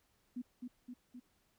sine tone with echo, 246.9 Hz, B3, in tune, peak -38 dBFS, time 0.36-0.42 s, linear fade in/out 10 ms, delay 260 ms, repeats 3, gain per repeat -3 dB, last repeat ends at 1.2 s, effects pink hiss -75 dBFS RMS until 1.58 s

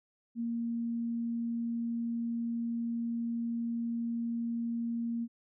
sine tone, 233.1 Hz, A#3, in tune, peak -31 dBFS, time 0.35-5.28 s, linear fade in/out 50 ms, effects none

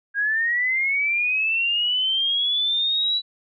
sine linear sweep, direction up, 1615 to 3951 Hz, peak -19 dBFS, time 0.14-3.22 s, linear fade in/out 50 ms, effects none

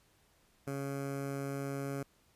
15% pulse tone with notch filter, 138.7 Hz, C#3, 1 cent sharp, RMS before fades -38 dBFS, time 0.67-2.03 s, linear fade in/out 5 ms, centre 3600 Hz, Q 0.79, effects pink hiss -69 dBFS RMS until 2.35 s + resampled to 32000 Hz

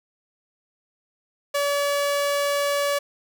sawtooth tone, 571 Hz, D5, 49 cents flat, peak -17 dBFS, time 1.54-2.99 s, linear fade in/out 10 ms, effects none

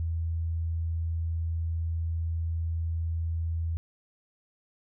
sine tone, 82.41 Hz, E2, in tune, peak -27 dBFS, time 0-3.77 s, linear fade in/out 0 ms, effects none

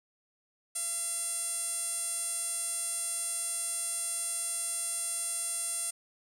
sawtooth tone with band-pass filter, 679 Hz, F5, 49 cents flat, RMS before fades -34 dBFS, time 0.75-5.91 s, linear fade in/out 10 ms, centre 9100 Hz, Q 7.5, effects none

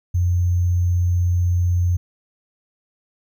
sine tone with sample-and-hold, 88.4 Hz, F2, 22 cents sharp, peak -15 dBFS, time 0.14-1.97 s, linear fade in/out 10 ms, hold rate 6300 Hz, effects none

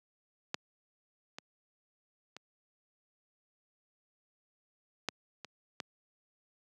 clicks, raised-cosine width 0.2 ms, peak -15 / -25 / -28 / -14 / -26 / -19 dBFS, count 6, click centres 0.544 / 1.385 / 2.366 / 5.087 / 5.447 / 5.802 s, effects high-pass 150 Hz 12 dB/octave

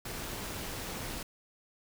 pink noise with amplitude modulation, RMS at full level -37 dBFS, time 0.05-1.23 s, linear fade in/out 5 ms, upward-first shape sine, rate 221 Hz, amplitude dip 50%, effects none

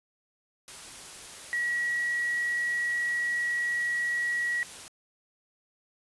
sine tone in noise, 1921 Hz, B6, 48 cents flat, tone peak -26 dBFS, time 1.53-4.63 s, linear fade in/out 0 ms, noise white, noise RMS -44 dBFS, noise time 0.68-4.88 s, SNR +15 dB, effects resampled to 24000 Hz

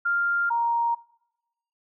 sine tone pair in turn, 1396.9 / 935.8 Hz, F6 / A#5, 0 / +6 cents, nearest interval perfect fifth, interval 694 cents, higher first, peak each -21 dBFS, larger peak neither, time 0.05-0.5 / 0.5-0.95 s, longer neither, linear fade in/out 10 ms, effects noise-tail reverb RT60 0.9 s tail -22 dB re dry

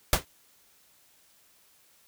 pink noise with exponential decay, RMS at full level -17 dBFS, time 0.13-0.25 s, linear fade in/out 1 ms, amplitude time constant 24 ms, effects white hiss -62 dBFS RMS until 2.07 s

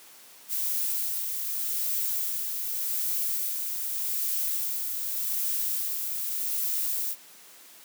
violet noise with tremolo, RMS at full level -28 dBFS, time 0.48-7.16 s, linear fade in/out 50 ms, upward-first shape sine, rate 0.84 Hz, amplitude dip 35%, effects white hiss -51 dBFS RMS until 7.84 s + high-pass 200 Hz 12 dB/octave

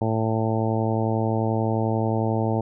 harmonic tone, 111.3 Hz, A2, 20 cents sharp, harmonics 1 / 2 / 3 / 4 / 5 / 6 / 7 / 8, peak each -24 / -27 / -29 / -30 / -31 / -32 / -32 / -33 dBFS, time 0.01-2.61 s, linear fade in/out 5 ms, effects none

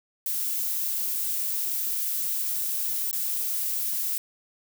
violet noise with dropouts, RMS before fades -28 dBFS, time 0.26-4.18 s, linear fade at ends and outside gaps 1 ms, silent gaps 3.112-3.129 s, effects none

